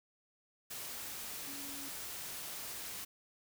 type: tone in noise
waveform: sine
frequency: 280.6 Hz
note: C#4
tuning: 21 cents sharp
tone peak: -50 dBFS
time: 1.47-1.89 s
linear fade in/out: 10 ms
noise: white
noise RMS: -44 dBFS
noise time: 0.7-3.05 s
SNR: -9 dB
effects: none